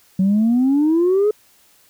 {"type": "exponential sweep", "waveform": "sine", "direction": "up", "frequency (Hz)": [185, 431.2], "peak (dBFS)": -11, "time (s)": [0.19, 1.31], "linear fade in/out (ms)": 5, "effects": ["tanh soft clip ceiling -10 dBFS", "white hiss -54 dBFS RMS until 1.89 s"]}